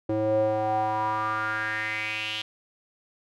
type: tone with band-pass filter sweep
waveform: square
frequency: 108.2 Hz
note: A2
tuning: 29 cents flat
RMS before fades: -27 dBFS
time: 0.09-2.42 s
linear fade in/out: 5 ms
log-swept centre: 420 to 3200 Hz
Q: 5.3
effects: none